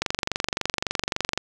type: click train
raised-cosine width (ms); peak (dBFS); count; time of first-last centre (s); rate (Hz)
0.2; -6; 33; 0.02-1.376; 23.6
effects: none